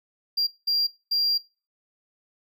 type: tone bursts at uneven times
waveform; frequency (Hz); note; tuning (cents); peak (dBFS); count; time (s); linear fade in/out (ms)
triangle; 4762; D8; +23; -20; 3; 0.37-0.47 / 0.67-0.87 / 1.11-1.38; 10
effects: noise-tail reverb RT60 0.4 s tail -24 dB re dry